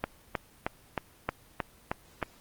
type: click train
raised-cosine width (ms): 0.5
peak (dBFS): -13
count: 8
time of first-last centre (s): 0.04-2.228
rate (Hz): 3.2
effects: pink hiss -58 dBFS RMS until 2.4 s + Opus 24 kbps